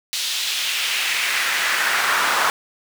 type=noise with high-pass filter sweep; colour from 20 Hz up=brown; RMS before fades=-21 dBFS; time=0.13-2.5 s; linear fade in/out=0 ms; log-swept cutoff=3900 to 1100 Hz; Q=1.7; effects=none